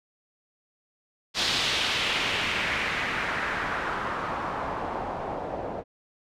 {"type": "noise with low-pass filter sweep", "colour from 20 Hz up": "white", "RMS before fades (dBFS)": -29, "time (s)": [1.34, 5.84], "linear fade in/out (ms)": 50, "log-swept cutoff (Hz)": [4200, 600], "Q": 1.9, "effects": []}